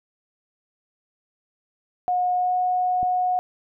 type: tone with pitch glide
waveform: sine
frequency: 723 to 729.3 Hz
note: F#5 to F#5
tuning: -40 to -25 cents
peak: -19 dBFS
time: 2.08-3.39 s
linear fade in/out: 0 ms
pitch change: +15 cents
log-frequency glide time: 2.35-2.54 s
type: click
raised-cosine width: 3 ms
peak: -23 dBFS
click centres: 3.03 s
effects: none